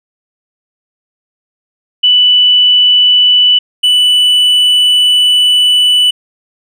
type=tone pair in turn; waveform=sine / triangle; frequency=2975 / 2975 Hz; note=F#7 / F#7; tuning=+9 / +9 cents; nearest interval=unison; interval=0 cents; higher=neither; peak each=-4 dBFS; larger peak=neither; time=2.03-3.59 / 3.83-6.11 s; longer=second; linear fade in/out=10 ms; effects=none